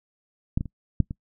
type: clicks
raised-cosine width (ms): 5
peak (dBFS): -10 / -16 / -24 / -7 / -19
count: 5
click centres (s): 0.575 / 0.609 / 0.657 / 1.003 / 1.109
effects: noise-tail reverb RT60 0.1 s tail -24 dB re dry